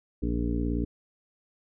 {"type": "harmonic tone", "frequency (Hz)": 58.27, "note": "A#1", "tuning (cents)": 0, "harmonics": [1, 2, 3, 4, 5, 7, 8], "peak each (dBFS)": [-29, -35, -36, -33, -31, -38, -43], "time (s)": [0.22, 0.85], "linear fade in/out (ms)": 10, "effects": []}